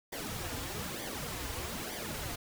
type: noise with flanger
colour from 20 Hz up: pink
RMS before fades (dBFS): -39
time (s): 0.12-2.36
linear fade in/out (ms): 10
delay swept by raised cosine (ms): 0.74 to 5.44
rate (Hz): 1.1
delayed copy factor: -0.7
effects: none